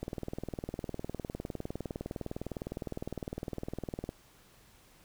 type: click train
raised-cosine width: 2 ms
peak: -23 dBFS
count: 81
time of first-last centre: 0.03-4.091 s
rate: 19.7 Hz
effects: pink hiss -61 dBFS RMS until 5.04 s